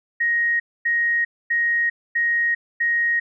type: tone bursts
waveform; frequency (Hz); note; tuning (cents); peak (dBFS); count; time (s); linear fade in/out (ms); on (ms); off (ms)
sine; 1876; A#6; +11; -17; 5; 0.2-3.2; 10; 400; 250
effects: none